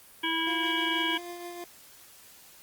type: harmonic tone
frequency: 326.5 Hz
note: E4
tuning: 17 cents flat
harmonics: 1 / 3 / 5 / 7 / 9 / 10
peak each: -33 / -33 / -33 / -33 / -33 / -33 dBFS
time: 0.23-1.18 s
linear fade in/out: 10 ms
type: tone with tremolo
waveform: 25% pulse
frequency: 349.2 Hz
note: F4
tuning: in tune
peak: -33 dBFS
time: 0.47-1.64 s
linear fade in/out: 0 ms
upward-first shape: triangle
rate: 6.3 Hz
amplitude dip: 40%
effects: white hiss -53 dBFS RMS until 2.62 s + Opus 32 kbps